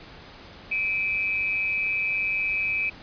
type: tone pair together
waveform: sine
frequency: 2349 / 2546 Hz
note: D7 / D#7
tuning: 0 / +39 cents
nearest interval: minor second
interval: 139 cents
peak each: -26 dBFS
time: 0.71-2.9 s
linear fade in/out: 10 ms
effects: pink hiss -45 dBFS RMS until 3.02 s + resampled to 11025 Hz